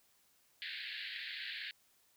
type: band-pass noise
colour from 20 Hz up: pink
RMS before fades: -44 dBFS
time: 0.62-1.71 s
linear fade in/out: 0 ms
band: 1600 to 4500 Hz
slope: 96 dB/octave
effects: white hiss -71 dBFS RMS until 2.16 s